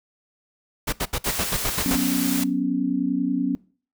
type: noise bursts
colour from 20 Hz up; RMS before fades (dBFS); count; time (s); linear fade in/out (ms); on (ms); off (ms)
pink; -24; 9; 0.87-1.959; 10; 57; 72
type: noise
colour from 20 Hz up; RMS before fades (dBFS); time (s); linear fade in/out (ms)
white; -28; 1.24-2.44; 5
type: chord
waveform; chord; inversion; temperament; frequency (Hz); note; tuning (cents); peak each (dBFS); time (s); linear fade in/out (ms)
sine; F# suspended fourth; none; equal; 185 / 246.9 / 277.2; F#3 / B3 / C#4; 0 / 0 / 0; -27 / -25 / -23; 1.86-3.55; 0
effects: noise-tail reverb RT60 0.4 s tail -21 dB re dry